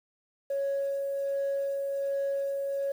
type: tone with tremolo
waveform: sine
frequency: 554.4 Hz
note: C#5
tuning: in tune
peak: -25 dBFS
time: 0.5-2.92 s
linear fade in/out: 5 ms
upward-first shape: sine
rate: 1.3 Hz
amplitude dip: 30%
effects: tanh soft clip ceiling -24 dBFS + 9-bit